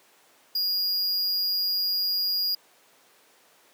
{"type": "tone", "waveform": "square", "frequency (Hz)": 4856, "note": "D#8", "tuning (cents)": -43, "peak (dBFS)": -24, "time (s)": [0.55, 2.55], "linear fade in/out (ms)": 5, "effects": ["pink hiss -58 dBFS RMS until 3.73 s", "high-pass 400 Hz 12 dB/octave"]}